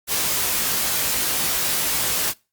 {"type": "noise with comb filter", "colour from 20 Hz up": "white", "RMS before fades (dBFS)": -22, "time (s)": [0.07, 2.34], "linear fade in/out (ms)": 50, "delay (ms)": 18, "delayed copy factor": 0.65, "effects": ["noise-tail reverb RT60 0.3 s tail -24 dB re dry", "Opus 48 kbps"]}